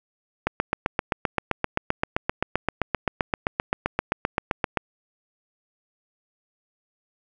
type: click train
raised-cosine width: 0.5 ms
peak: -6 dBFS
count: 34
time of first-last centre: 0.47-4.772 s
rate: 7.67 Hz
effects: none